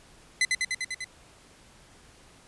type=tone with echo; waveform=sawtooth; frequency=2028 Hz; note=B6; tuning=45 cents sharp; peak=-17 dBFS; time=0.41-0.45 s; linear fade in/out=2 ms; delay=99 ms; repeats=6; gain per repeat=-2 dB; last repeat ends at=1.044 s; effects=pink hiss -55 dBFS RMS until 2.47 s + resampled to 24000 Hz